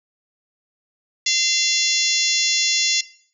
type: harmonic tone with a mistuned harmonic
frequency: 687 Hz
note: F5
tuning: 29 cents flat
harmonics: 3 / 4 / 5 / 6 / 7 / 8 / 9 / 10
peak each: -25 / -25 / -25 / -25 / -25 / -25 / -25 / -25 dBFS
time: 1.26-3.01 s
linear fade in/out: 5 ms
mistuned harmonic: 6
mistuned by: +20 cents
effects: noise-tail reverb RT60 0.5 s tail -17 dB re dry